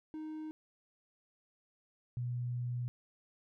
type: tone pair in turn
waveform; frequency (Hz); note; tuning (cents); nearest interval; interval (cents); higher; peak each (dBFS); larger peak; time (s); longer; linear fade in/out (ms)
triangle / sine; 311.1 / 122.29; D#4 / B2; 0 / -17; octave + major third; 1617; first; -38 / -34; second; 0.14-0.51 / 2.17-2.88; second; 0
effects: none